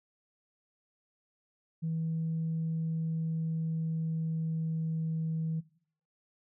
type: tone with pitch glide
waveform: sine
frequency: 162.1 to 160.79 Hz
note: E3 to E3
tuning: -29 to -43 cents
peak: -29 dBFS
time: 1.82-5.61 s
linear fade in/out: 20 ms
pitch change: -14 cents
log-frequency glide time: 2.41-5.25 s
effects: noise-tail reverb RT60 0.6 s tail -20 dB re dry + tanh soft clip ceiling -26 dBFS